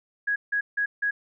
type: tone bursts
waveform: sine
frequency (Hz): 1660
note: G#6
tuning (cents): -1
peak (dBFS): -22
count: 4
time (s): 0.27-1.11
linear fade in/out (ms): 10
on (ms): 90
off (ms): 160
effects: none